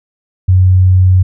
sine tone, 92.5 Hz, F#2, in tune, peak -4 dBFS, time 0.48-1.23 s, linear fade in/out 10 ms, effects none

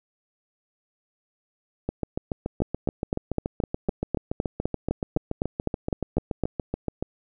two click trains, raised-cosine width 2 ms, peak -13 / -10 dBFS, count 37 / 16, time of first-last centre 1.89-7.026 / 2.62-6.437 s, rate 7.01 / 3.93 Hz, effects none

